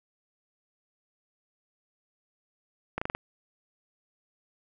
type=slowing click train; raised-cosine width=0.5 ms; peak=-15 dBFS; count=5; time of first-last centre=2.98-3.15 s; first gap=35 ms; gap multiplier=1.13; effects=none